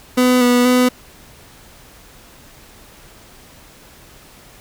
30% pulse tone with pitch steps, 250.8 / 245.2 / 250.2 Hz, B3 / B3 / B3, +27 / -12 / +23 cents, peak -8 dBFS, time 0.17-0.89 s, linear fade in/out 10 ms, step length 240 ms, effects pink hiss -44 dBFS RMS until 4.6 s

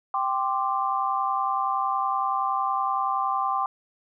sine chord, G suspended fourth, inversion none, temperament just, 784 / 1045.3 / 1176 Hz, G5 / C6 / D6, 0 / -2 / +2 cents, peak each -27 dBFS, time 0.14-3.66 s, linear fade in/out 2 ms, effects none

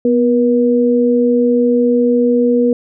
sine tone pair together, 245.9 / 480 Hz, B3 / B4, -7 / -49 cents, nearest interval octave, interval 1158 cents, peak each -12 dBFS, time 0.05-2.73 s, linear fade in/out 2 ms, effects none

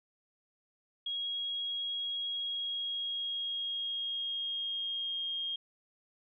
sine tone with pitch glide, 3297 to 3235 Hz, G#7 to G#7, -13 to -46 cents, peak -33 dBFS, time 1.06-5.56 s, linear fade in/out 5 ms, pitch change -33 cents, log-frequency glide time 2.3-5.23 s, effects none

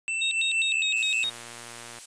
square tone with pitch glide, 2671 to 2559 Hz, E7 to D#7, +22 to +48 cents, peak -27 dBFS, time 0.08-1.24 s, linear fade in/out 0 ms, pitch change -74 cents, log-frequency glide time 0.6-0.87 s
sine tone with vibrato, 3161 Hz, G7, 14 cents sharp, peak -25 dBFS, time 0.21-1.3 s, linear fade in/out 10 ms, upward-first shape square, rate 4.9 Hz, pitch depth 290 cents each way
blue noise, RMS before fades -40 dBFS, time 0.96-2.06 s, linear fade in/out 10 ms
click train, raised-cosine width 0.3 ms, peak -26 dBFS, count 89, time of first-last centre 1.24-1.986 s, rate 118 Hz
effects resampled to 22050 Hz

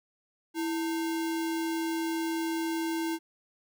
sine tone with sample-and-hold, 328 Hz, E4, 9 cents flat, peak -28 dBFS, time 0.54-3.19 s, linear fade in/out 50 ms, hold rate 1225 Hz, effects none

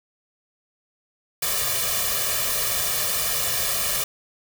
white noise with comb filter, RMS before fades -24 dBFS, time 1.42-4.04 s, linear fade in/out 5 ms, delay 1.7 ms, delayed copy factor +0.9, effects none

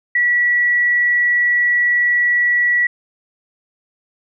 sine tone, 1941 Hz, B6, 31 cents flat, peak -12 dBFS, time 0.15-2.87 s, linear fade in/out 5 ms, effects none

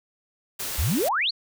white noise, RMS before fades -31 dBFS, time 0.59-1.09 s, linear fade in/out 10 ms
sine exponential sweep, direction up, 58.27 to 4688 Hz, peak -21 dBFS, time 0.78-1.31 s, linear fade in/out 10 ms
effects none

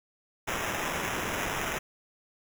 white noise with sample-and-hold, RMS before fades -32 dBFS, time 0.47-1.79 s, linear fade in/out 10 ms, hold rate 4410 Hz, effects none

